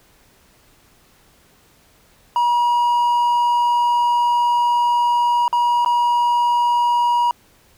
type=tone with dropouts; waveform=triangle; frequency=959 Hz; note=A#5; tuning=49 cents sharp; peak=-12 dBFS; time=2.36-7.31 s; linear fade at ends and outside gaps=1 ms; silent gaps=5.48-5.528 / 5.848-5.86 s; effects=pink hiss -54 dBFS RMS until 7.77 s